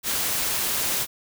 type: noise with amplitude modulation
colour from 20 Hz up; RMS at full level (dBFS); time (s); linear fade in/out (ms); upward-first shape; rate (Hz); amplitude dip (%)
white; -24; 0.03-1.07; 50; sine; 232; 25
effects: none